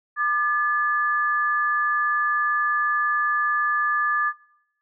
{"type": "tone pair together", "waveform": "sine", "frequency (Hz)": [1197, 1717.4], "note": ["D6", "A6"], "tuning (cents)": [33, -42], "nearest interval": "tritone", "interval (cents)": 625, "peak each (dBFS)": -22, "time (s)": [0.16, 4.33], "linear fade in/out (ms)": 50, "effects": ["noise-tail reverb RT60 0.8 s tail -21 dB re dry"]}